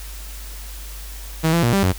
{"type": "tone with pitch steps", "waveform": "sawtooth", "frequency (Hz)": [160.6, 169.2, 118.8, 196.5, 92.3], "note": ["E3", "E3", "A#2", "G3", "F#2"], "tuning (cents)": [-45, 45, 33, 4, -4], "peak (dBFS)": -11, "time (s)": [1.43, 1.93], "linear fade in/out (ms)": 20, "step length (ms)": 100, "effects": ["added 50 Hz sine -32 dBFS peak until 1.98 s", "white hiss -39 dBFS RMS until 1.98 s"]}